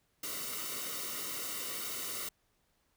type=noise with comb filter; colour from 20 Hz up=white; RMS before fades=-39 dBFS; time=0.23-2.29 s; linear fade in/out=5 ms; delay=1.2 ms; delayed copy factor=-0.7; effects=pink hiss -75 dBFS RMS until 2.96 s